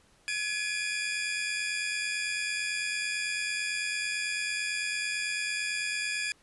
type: tone cluster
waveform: sawtooth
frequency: 1690 / 2385 / 2474 Hz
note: G#6 / D7 / D#7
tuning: +30 / +26 / -10 cents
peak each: -31 dBFS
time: 0.28-6.32 s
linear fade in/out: 0 ms
effects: pink hiss -63 dBFS RMS until 6.42 s + resampled to 24000 Hz